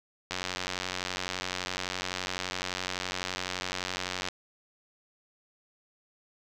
click train, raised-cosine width 0.2 ms, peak -14 dBFS, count 366, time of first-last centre 0.31-4.286 s, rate 91.8 Hz, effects none

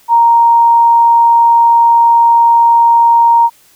sine tone, 932.3 Hz, A#5, in tune, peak -4 dBFS, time 0.08-3.5 s, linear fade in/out 50 ms, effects white hiss -47 dBFS RMS until 3.75 s

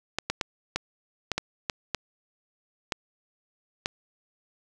clicks, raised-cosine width 0.2 ms, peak -9 dBFS, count 10, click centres 0.186 / 0.3 / 0.412 / 0.76 / 1.317 / 1.38 / 1.698 / 1.947 / 2.922 / 3.859 s, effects none

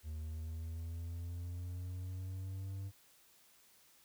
triangle linear sweep, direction up, 77 to 98 Hz, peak -38 dBFS, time 0.03-2.92 s, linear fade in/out 50 ms, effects white hiss -66 dBFS RMS until 4.04 s

